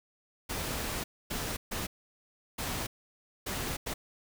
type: noise bursts at uneven times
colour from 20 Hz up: pink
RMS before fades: -35 dBFS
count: 6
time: 0.49-1.04 / 1.3-1.57 / 1.71-1.87 / 2.58-2.87 / 3.46-3.77 / 3.86-3.94 s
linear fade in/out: 10 ms
effects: none